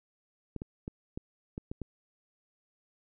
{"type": "clicks", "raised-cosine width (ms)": 3, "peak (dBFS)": -24, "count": 7, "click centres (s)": [0.563, 0.619, 0.879, 1.175, 1.579, 1.715, 1.817], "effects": []}